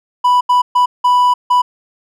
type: tone bursts at uneven times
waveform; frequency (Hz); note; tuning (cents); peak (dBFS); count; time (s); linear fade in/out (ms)
triangle; 988; B5; 0; -6; 5; 0.24-0.41 / 0.49-0.62 / 0.75-0.86 / 1.04-1.34 / 1.5-1.62; 10
effects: none